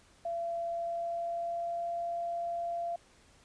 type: tone with pitch glide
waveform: sine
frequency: 679 to 686.1 Hz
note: F5 to F5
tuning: -49 to -31 cents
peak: -32 dBFS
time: 0.25-2.96 s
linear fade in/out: 5 ms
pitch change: +18 cents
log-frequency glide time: 0.57-1.9 s
effects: pink hiss -62 dBFS RMS until 3.44 s + resampled to 22050 Hz